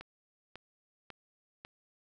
click train, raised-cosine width 0.3 ms, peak -29 dBFS, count 4, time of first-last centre 0.01-1.649 s, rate 1.83 Hz, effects none

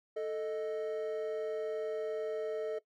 triangle tone pair together, 440 / 622.3 Hz, A4 / D#5, 0 / 0 cents, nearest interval tritone, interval 600 cents, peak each -32 / -36 dBFS, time 0.16-2.79 s, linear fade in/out 10 ms, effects noise-tail reverb RT60 0.1 s tail -19 dB re dry + tanh soft clip ceiling -25 dBFS

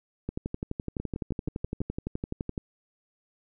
two click trains, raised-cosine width 3 ms, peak -18 / -20 dBFS, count 28 / 6, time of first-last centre 0.29-2.578 / 1-1.805 s, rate 11.8 / 6.21 Hz, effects none

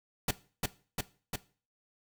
pink noise with echo, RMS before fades -28 dBFS, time 0.28-0.31 s, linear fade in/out 5 ms, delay 350 ms, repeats 3, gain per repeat -2 dB, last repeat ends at 1.36 s, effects noise-tail reverb RT60 0.4 s tail -18 dB re dry

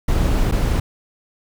brown noise with dropouts, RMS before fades -17 dBFS, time 0.08-0.8 s, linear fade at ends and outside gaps 5 ms, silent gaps 0.514-0.521 s, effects none

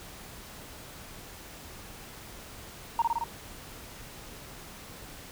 sine tone with echo, 928 Hz, A#5, 8 cents flat, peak -20 dBFS, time 2.99-3.02 s, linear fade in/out 2 ms, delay 55 ms, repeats 4, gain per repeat -2 dB, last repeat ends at 3.24 s, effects tanh soft clip ceiling -17 dBFS + pink hiss -46 dBFS RMS until 5.31 s

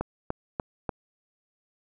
click train, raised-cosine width 1 ms, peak -14 dBFS, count 4, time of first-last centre 0.01-0.892 s, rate 3.4 Hz, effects none

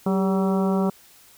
harmonic tone with a mistuned harmonic, 190.4 Hz, F#3, 50 cents sharp, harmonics 1 / 2 / 3 / 4 / 5 / 6 / 7, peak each -20 / -26 / -30 / -32 / -34 / -36 / -37 dBFS, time 0.06-0.9 s, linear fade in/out 5 ms, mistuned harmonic 2, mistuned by +62 cents, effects white hiss -52 dBFS RMS until 1.37 s

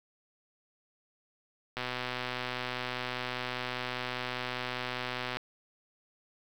click train, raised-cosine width 0.3 ms, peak -18 dBFS, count 451, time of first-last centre 1.77-5.37 s, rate 125 Hz, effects 8-bit

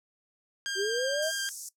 15% pulse tone with vibrato, 1597 Hz, G6, 32 cents sharp, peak -24 dBFS, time 0.66-1.49 s, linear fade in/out 0 ms, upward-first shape square, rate 6.2 Hz, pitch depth 10 cents each way
sine linear sweep, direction up, 370 to 659.3 Hz, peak -28 dBFS, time 0.75-1.32 s, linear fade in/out 50 ms
white high-pass noise, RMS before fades -35 dBFS, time 1.22-1.69 s, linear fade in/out 5 ms, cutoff 5500 Hz, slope 48 dB/octave
effects noise-tail reverb RT60 0.1 s tail -18 dB re dry + low-pass 9000 Hz 12 dB/octave

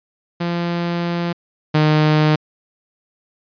sawtooth tone pair in turn, 172.1 / 153.32 Hz, F3 / D#3, -25 / -25 cents, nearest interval major second, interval 200 cents, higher first, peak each -15 / -8 dBFS, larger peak second, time 0.4-1.33 / 1.74-2.36 s, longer first, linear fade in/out 10 ms, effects resampled to 11025 Hz

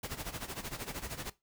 pink noise with tremolo, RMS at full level -38 dBFS, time 0.03-1.3 s, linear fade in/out 5 ms, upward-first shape sine, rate 13 Hz, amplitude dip 80%, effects noise-tail reverb RT60 0.2 s tail -18 dB re dry

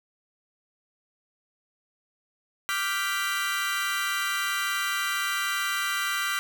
30% pulse chord, G dominant seventh, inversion second, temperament equal with one note detuned, 1174.7 / 1396.9 / 1558.1 / 1975.5 Hz, D6 / F6 / G6 / B6, 0 / 0 / -11 / 0 cents, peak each -29 dBFS, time 2.69-6.39 s, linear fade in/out 0 ms, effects none

